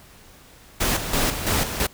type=noise with tremolo; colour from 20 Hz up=pink; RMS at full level=-21 dBFS; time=0.8-1.87 s; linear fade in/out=10 ms; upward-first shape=square; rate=3 Hz; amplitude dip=60%; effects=pink hiss -49 dBFS RMS until 1.93 s